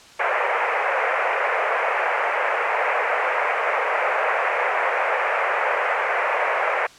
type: band-pass noise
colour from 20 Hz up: pink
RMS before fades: -22 dBFS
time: 0.19-6.87 s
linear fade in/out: 10 ms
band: 480 to 2400 Hz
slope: 48 dB/octave
effects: white hiss -46 dBFS RMS until 6.98 s + low-pass 6000 Hz 12 dB/octave